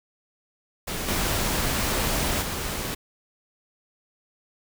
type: noise with level steps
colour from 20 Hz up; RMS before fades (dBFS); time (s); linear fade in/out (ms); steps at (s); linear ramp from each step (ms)
pink; -30 / -25 / -30; 0.87-2.95; 10; 1.08 / 2.42; 5
effects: none